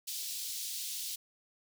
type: high-pass noise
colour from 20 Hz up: pink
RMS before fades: -39 dBFS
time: 0.07-1.16 s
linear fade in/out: 10 ms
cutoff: 3600 Hz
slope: 24 dB/octave
effects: none